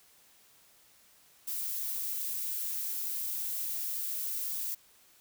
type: noise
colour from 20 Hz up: violet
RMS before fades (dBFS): -35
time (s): 1.47-4.75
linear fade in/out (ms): 10
effects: white hiss -62 dBFS RMS until 5.2 s